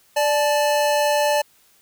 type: tone pair together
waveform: square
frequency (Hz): 589 / 865.2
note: D5 / A5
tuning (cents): +5 / -29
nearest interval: perfect fifth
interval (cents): 666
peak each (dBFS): -19 / -22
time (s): 0.16-1.42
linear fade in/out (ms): 10
effects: white hiss -57 dBFS RMS until 1.81 s